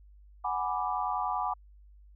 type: chord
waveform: sine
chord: G# half-diminished seventh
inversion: third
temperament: equal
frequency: 740 / 830.6 / 987.8 / 1174.7 Hz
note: F#5 / G#5 / B5 / D6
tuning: 0 / 0 / 0 / 0 cents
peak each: -34 dBFS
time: 0.44-1.54 s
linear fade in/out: 10 ms
effects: added 50 Hz sine -52 dBFS peak until 2.15 s